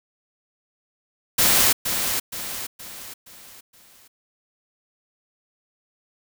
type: noise with echo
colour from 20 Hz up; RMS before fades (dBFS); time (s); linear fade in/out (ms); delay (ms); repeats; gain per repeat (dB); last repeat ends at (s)
white; -17; 1.38-1.73; 10; 470; 5; -7; 4.08
effects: none